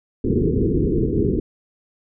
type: low-pass noise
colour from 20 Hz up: white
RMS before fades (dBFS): -19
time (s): 0.24-1.4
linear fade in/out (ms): 5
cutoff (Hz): 450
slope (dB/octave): 96
effects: none